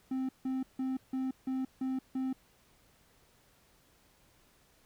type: tone bursts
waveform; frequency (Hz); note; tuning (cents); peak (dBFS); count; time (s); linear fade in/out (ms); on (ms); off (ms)
triangle; 261.6; C4; 0; -29; 7; 0.11-2.33; 5; 180; 160
effects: pink hiss -66 dBFS RMS until 4.85 s

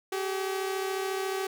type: tone pair together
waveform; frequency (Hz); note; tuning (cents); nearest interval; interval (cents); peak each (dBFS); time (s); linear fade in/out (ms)
sawtooth; 383 / 417.1; G4 / G#4; -40 / +7; minor second; 147; -26 / -33; 0.12-1.47; 5
effects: none

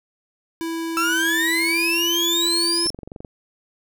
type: tone with pitch glide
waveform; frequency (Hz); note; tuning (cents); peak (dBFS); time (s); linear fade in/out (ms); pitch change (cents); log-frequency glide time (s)
square; 329.6 to 339.1; E4 to E4; 0 to +49; -25; 0.61-2.87; 0; +49; 1.47-2.06
type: exponential sweep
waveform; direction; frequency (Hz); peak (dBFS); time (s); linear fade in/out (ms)
35% pulse; up; 1318.5 to 5440; -17; 0.97-2.9; 0
type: click train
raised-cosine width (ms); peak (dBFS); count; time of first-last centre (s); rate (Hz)
2; -22; 10; 2.86-3.248; 23.2
effects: none

